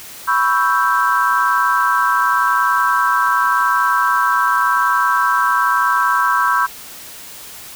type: chord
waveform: sine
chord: C# half-diminished seventh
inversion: third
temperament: equal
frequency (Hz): 987.8 / 1108.7 / 1318.5 / 1568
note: B5 / C#6 / E6 / G6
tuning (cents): 0 / 0 / 0 / 0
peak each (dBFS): -18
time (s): 0.27-6.67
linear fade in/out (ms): 20
effects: white hiss -35 dBFS RMS until 7.75 s